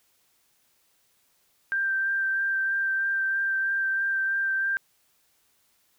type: tone with vibrato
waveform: sine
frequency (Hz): 1574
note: G6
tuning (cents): +7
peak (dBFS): -23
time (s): 1.72-4.77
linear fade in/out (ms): 0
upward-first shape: sine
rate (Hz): 3.1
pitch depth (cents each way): 13
effects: white hiss -67 dBFS RMS until 5.98 s